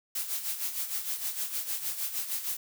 blue noise with tremolo, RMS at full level -31 dBFS, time 0.15-2.57 s, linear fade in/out 5 ms, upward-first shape sine, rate 6.5 Hz, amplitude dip 65%, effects none

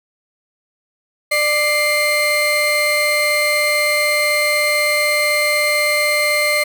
35% pulse tone pair together, 594 / 2097 Hz, D5 / C7, +20 / +3 cents, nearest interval octave + minor seventh, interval 2183 cents, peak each -17 / -14 dBFS, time 1.31-6.64 s, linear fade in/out 10 ms, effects none

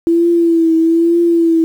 sine tone with vibrato, 333.2 Hz, E4, 19 cents sharp, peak -8 dBFS, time 0.07-1.64 s, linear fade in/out 0 ms, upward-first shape triangle, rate 1.1 Hz, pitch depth 52 cents each way, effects 7-bit

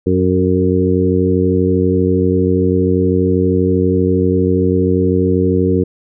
harmonic tone with a mistuned harmonic, 92.5 Hz, F#2, in tune, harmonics 1 / 2 / 3 / 4 / 5, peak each -17 / -17 / -17 / -17 / -17 dBFS, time 0.06-5.84 s, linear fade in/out 10 ms, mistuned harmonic 5, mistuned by -17 cents, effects none

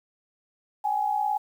sine tone pair together, 779 / 838 Hz, G5 / G#5, -11 / +15 cents, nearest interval minor second, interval 126 cents, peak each -29 / -24 dBFS, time 0.84-1.38 s, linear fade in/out 10 ms, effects 9-bit

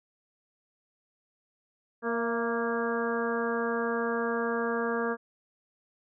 harmonic tone with a mistuned harmonic, 233.1 Hz, A#3, in tune, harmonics 1 / 2 / 3 / 4 / 5 / 6 / 7, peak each -33 / -30 / -38 / -39 / -36 / -39 / -36 dBFS, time 2.02-5.17 s, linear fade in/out 50 ms, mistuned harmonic 3, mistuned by -38 cents, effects none

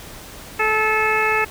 harmonic tone, 434.3 Hz, A4, 23 cents flat, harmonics 1 / 2 / 3 / 4 / 5 / 6, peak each -23 / -23 / -23 / -23 / -23 / -23 dBFS, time 0.59-1.45 s, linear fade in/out 10 ms, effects pink hiss -38 dBFS RMS until 1.5 s

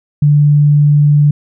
sine tone, 146.83 Hz, D3, in tune, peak -5 dBFS, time 0.22-1.31 s, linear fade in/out 5 ms, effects none

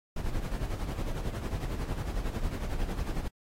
brown noise with tremolo, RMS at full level -30 dBFS, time 0.16-3.28 s, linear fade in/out 5 ms, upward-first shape sine, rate 11 Hz, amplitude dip 60%, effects AAC 48 kbps

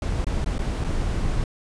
brown noise with dropouts, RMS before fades -24 dBFS, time 0.02-1.44 s, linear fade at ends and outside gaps 2 ms, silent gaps 0.245-0.267 / 0.445-0.46 / 0.582-0.591 / 0.841-0.845 s, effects resampled to 22050 Hz

